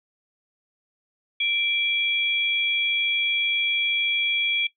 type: tone pair together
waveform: sine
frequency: 2349 / 3322 Hz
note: D7 / G#7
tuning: 0 / 0 cents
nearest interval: tritone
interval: 600 cents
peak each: -24 dBFS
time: 1.4-4.67 s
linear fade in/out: 5 ms
effects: noise-tail reverb RT60 0.1 s tail -18 dB re dry